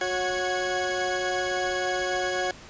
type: tone cluster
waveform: 40% pulse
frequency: 364.7 / 552 / 733 / 1664 Hz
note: F#4 / C#5 / F#5 / G#6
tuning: -25 / -7 / -16 / +3 cents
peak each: -30 dBFS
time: 0.01-2.51 s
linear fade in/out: 2 ms
effects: pink hiss -46 dBFS RMS until 2.69 s + resampled to 16000 Hz